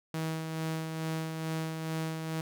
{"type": "tone with tremolo", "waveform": "sawtooth", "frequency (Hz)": 160.2, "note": "E3", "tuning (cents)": -49, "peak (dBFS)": -27, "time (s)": [0.14, 2.41], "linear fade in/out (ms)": 2, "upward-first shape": "sine", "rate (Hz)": 2.3, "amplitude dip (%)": 40, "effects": []}